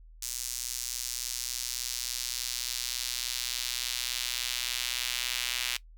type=tone with high-pass filter sweep; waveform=sawtooth; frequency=123.47 Hz; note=B2; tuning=in tune; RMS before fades=-34 dBFS; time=0.22-5.77 s; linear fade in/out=5 ms; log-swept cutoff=6400 to 2900 Hz; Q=1.4; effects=noise-tail reverb RT60 0.1 s tail -19 dB re dry + added 40 Hz sine -49 dBFS peak until 5.97 s